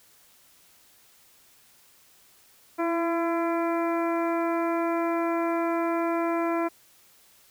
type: harmonic tone with a mistuned harmonic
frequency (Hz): 337.4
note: E4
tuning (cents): +40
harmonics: 1 / 2 / 3 / 4 / 5 / 6 / 7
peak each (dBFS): -26 / -29 / -32 / -35 / -42 / -43 / -41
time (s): 2.78-6.69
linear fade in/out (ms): 20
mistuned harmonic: 1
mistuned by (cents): -21
effects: white hiss -58 dBFS RMS until 7.5 s